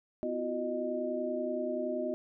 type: tone cluster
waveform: sine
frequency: 252.2 / 335.3 / 365.8 / 617 Hz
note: B3 / E4 / F#4 / D#5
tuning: +36 / +30 / -20 / -15 cents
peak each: -37 / -40 / -37 / -34 dBFS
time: 0.23-2.14 s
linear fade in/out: 0 ms
effects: none